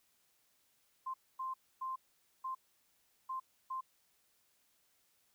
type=tone bursts at uneven times; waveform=sine; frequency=1046.5 Hz; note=C6; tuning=in tune; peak=-37 dBFS; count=6; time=1.06-1.14 / 1.39-1.54 / 1.81-1.96 / 2.44-2.55 / 3.29-3.4 / 3.7-3.81 s; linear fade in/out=10 ms; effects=white hiss -74 dBFS RMS until 5.34 s